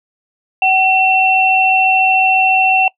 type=tone pair together; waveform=sine; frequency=758 / 2707 Hz; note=F#5 / E7; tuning=+42 / +45 cents; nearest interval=octave + minor seventh; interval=2203 cents; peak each=-12 dBFS; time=0.62-2.88 s; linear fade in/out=2 ms; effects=noise-tail reverb RT60 0.1 s tail -21 dB re dry